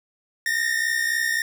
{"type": "tone pair together", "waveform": "45% pulse", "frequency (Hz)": [1801.1, 1864.7], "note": ["A6", "A#6"], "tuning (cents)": [40, 0], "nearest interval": "minor second", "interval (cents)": 60, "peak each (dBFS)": -24, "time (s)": [0.46, 1.42], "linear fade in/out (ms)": 2, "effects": []}